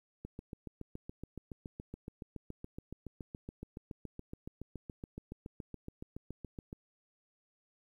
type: click train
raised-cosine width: 3 ms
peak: -30 dBFS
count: 47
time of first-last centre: 0.25-6.729 s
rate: 7.1 Hz
effects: 11-bit